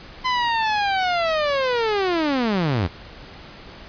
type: linear sweep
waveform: sawtooth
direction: down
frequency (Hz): 1025 to 78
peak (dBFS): -15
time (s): 0.24-2.88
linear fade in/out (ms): 20
effects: pink hiss -41 dBFS RMS until 3.88 s + resampled to 11025 Hz